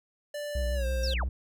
square tone with pitch glide, 587.3 to 529.3 Hz, D5 to C5, 0 to +20 cents, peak -34 dBFS, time 0.34-1.14 s, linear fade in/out 5 ms, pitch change -180 cents, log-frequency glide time 0.74-0.86 s
triangle tone with vibrato, 61.74 Hz, B1, in tune, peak -25 dBFS, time 0.55-1.29 s, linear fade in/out 5 ms, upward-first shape sine, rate 6 Hz, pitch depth 73 cents each way
sine linear sweep, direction down, 5850 to 469.3 Hz, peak -32 dBFS, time 1.03-1.24 s, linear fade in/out 5 ms
effects none

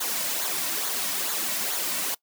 white noise with flanger, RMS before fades -28 dBFS, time 0-2.15 s, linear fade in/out 10 ms, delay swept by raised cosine 0.37 to 2.47 ms, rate 2.3 Hz, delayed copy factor -0.55, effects noise-tail reverb RT60 0.1 s tail -22 dB re dry + high-pass 200 Hz 12 dB/octave

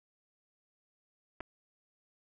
clicks, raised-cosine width 0.5 ms, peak -26 dBFS, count 2, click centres 1.405 / 1.408 s, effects none

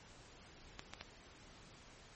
clicks, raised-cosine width 0.2 ms, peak -27 dBFS, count 3, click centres 0.794 / 0.936 / 1.011 s, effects pink hiss -59 dBFS RMS until 2.15 s + MP3 32 kbps

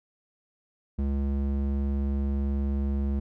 square tone with band-pass filter, 69.3 Hz, C#2, in tune, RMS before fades -27 dBFS, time 0.98-3.2 s, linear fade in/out 10 ms, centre 140 Hz, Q 1.6, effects none

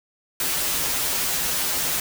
white noise with comb filter, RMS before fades -24 dBFS, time 0.4-2 s, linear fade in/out 2 ms, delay 9.2 ms, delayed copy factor -0.95, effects none

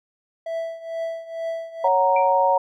triangle tone with tremolo, 659.3 Hz, E5, in tune, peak -21 dBFS, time 0.46-1.88 s, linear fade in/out 5 ms, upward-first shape triangle, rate 2.2 Hz, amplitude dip 85%
sine chord, F# major, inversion second, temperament equal, 554.4 / 740 / 932.3 Hz, C#5 / F#5 / A#5, 0 / 0 / 0 cents, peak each -20 / -22 / -18 dBFS, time 1.84-2.58 s, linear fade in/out 5 ms
sine tone with exponential decay, 2349 Hz, D7, in tune, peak -25 dBFS, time 2.16-2.34 s, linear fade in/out 5 ms, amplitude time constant 38 ms
effects none

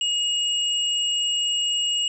sine tone pair together, 2870 / 7662 Hz, F7 / A#8, +47 / +47 cents, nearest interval octave + perfect fourth, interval 1700 cents, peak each -21 / -30 dBFS, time 0.01-2.08 s, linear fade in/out 2 ms, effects none

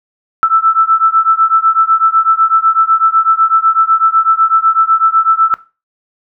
sine beating tone pair, 1318.5 / 1326.5 Hz, E6 / E6, 0 / +10 cents, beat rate 8 Hz, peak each -10 dBFS, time 0.43-5.54 s, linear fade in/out 0 ms, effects noise-tail reverb RT60 0.3 s tail -19 dB re dry

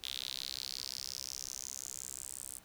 sawtooth tone with high-pass filter sweep, 65.6 Hz, C2, 5 cents sharp, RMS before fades -43 dBFS, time 0.03-2.59 s, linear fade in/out 10 ms, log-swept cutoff 3500 to 8800 Hz, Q 4.6, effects pink hiss -61 dBFS RMS until 2.64 s

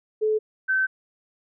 sine tone pair in turn, 431.6 / 1538 Hz, A4 / G6, -33 / -33 cents, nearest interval octave + minor seventh, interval 2200 cents, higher second, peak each -19 dBFS, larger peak neither, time 0.21-0.39 / 0.68-0.87 s, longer second, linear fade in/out 20 ms, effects none

